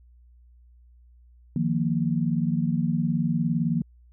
sine chord, Eb suspended second, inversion none, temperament just, 155.56 / 175.01 / 233.3 Hz, Eb3 / F3 / Bb3, 0 / +4 / +2 cents, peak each -26 dBFS, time 1.56-3.82 s, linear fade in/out 2 ms, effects added 60 Hz sine -51 dBFS peak until 4.12 s

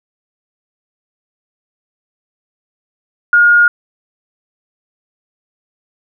sine tone, 1427 Hz, F6, 37 cents sharp, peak -5 dBFS, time 3.33-3.68 s, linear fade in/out 2 ms, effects none

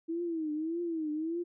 sine tone with vibrato, 323.2 Hz, E4, 34 cents flat, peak -31 dBFS, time 0.08-1.44 s, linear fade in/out 20 ms, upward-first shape triangle, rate 1.7 Hz, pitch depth 140 cents each way, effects none

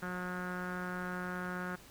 sawtooth tone with low-pass filter, 180.6 Hz, F#3, 42 cents flat, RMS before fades -39 dBFS, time 0.02-1.76 s, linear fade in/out 10 ms, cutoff 1500 Hz, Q 6, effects pink hiss -56 dBFS RMS until 1.9 s

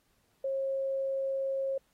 sine tone, 540 Hz, C#5, 45 cents flat, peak -29 dBFS, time 0.44-1.78 s, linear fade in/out 5 ms, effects pink hiss -72 dBFS RMS until 1.93 s + AAC 48 kbps

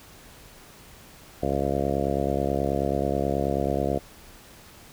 harmonic tone, 69.3 Hz, C#2, in tune, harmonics 1 / 2 / 3 / 4 / 5 / 6 / 7 / 8 / 9 / 10, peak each -32 / -32 / -32 / -32 / -32 / -32 / -32 / -32 / -32 / -32 dBFS, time 1.42-3.99 s, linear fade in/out 10 ms, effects pink hiss -49 dBFS RMS until 4.92 s

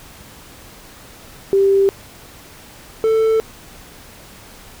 sine / triangle tone pair in turn, 392.4 / 443.6 Hz, G4 / A4, +2 / +14 cents, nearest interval major second, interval 212 cents, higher second, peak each -10 dBFS, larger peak neither, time 1.53-1.89 / 3.04-3.4 s, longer neither, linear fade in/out 0 ms, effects pink hiss -41 dBFS RMS until 4.8 s

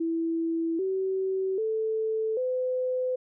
sine tone with pitch steps, 329.6 / 380.8 / 440 / 508.3 Hz, E4 / F#4 / A4 / B4, 0 / +50 / 0 / +50 cents, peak -25 dBFS, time 0-3.16 s, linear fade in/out 10 ms, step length 790 ms, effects none

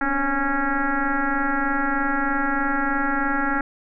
sine tone with frequency modulation, 830.6 Hz, G#5, in tune, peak -19 dBFS, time 0.01-3.61 s, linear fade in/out 2 ms, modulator 273 Hz, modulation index 3.5, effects none

